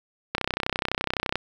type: click train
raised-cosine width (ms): 0.3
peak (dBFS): -8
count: 33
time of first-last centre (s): 0.35-1.356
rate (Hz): 31.8
effects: 7-bit